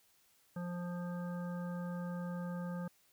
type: harmonic tone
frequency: 175.8 Hz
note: F3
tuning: 12 cents sharp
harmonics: 1 / 3 / 5 / 7 / 9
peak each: -38 / -47 / -53 / -53 / -55 dBFS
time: 0.56-2.88 s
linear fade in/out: 5 ms
effects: white hiss -70 dBFS RMS until 3.12 s

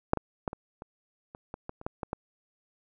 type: clicks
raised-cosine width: 1 ms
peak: -7 / -16 / -15 / -23 / -27 / -29 / -23 / -22 / -30 / -17 / -19 / -17 dBFS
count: 12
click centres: 0.134 / 0.173 / 0.478 / 0.531 / 0.821 / 1.349 / 1.541 / 1.694 / 1.814 / 1.865 / 2.032 / 2.131 s
effects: none

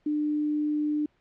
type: tone with quantisation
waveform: sine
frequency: 299.4 Hz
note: D4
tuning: 33 cents sharp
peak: -24 dBFS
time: 0.06-1.06 s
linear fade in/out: 5 ms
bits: 9
effects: pink hiss -68 dBFS RMS until 1.2 s + low-pass 3000 Hz 12 dB/octave

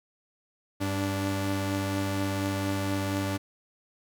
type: tone pair together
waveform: sawtooth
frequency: 98.54 / 291.4 Hz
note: G2 / D4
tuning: +10 / -13 cents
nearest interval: octave + perfect fifth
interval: 1877 cents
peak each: -26 dBFS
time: 0.8-3.38 s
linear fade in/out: 20 ms
effects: none

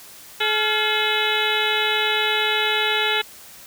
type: harmonic tone with a mistuned harmonic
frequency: 428.2 Hz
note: A4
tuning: 47 cents flat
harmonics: 1 / 2 / 3 / 4 / 5 / 6 / 7 / 8 / 9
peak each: -27 / -27 / -27 / -27 / -27 / -27 / -27 / -27 / -27 dBFS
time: 0.4-3.22 s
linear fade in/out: 10 ms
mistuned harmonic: 3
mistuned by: +140 cents
effects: white hiss -43 dBFS RMS until 3.66 s

